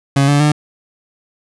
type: tone with pitch steps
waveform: 30% pulse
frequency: 138.8 / 144.03 / 149.45 Hz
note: C#3 / D3 / D3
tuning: +3 / -33 / +31 cents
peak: -7 dBFS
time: 0.16-0.52 s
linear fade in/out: 5 ms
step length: 120 ms
effects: resampled to 24000 Hz